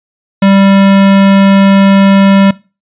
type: tone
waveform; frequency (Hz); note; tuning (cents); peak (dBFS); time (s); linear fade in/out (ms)
square; 196; G3; 0; -4; 0.42-2.51; 5
effects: noise-tail reverb RT60 0.3 s tail -21 dB re dry + resampled to 8000 Hz